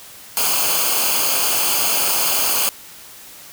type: noise with comb filter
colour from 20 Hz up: white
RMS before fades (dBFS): -18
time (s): 0.37-2.69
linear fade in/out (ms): 0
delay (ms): 0.53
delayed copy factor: -0.7
effects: white hiss -40 dBFS RMS until 3.52 s